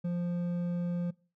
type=tone with hard clipping; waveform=triangle; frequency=174.61 Hz; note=F3; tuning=in tune; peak=-31 dBFS; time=0.04-1.11 s; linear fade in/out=10 ms; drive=9 dB; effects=noise-tail reverb RT60 0.4 s tail -24 dB re dry